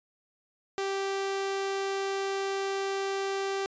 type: tone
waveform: sawtooth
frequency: 391 Hz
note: G4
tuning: 4 cents flat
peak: -25 dBFS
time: 0.78-3.66 s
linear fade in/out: 0 ms
effects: resampled to 16000 Hz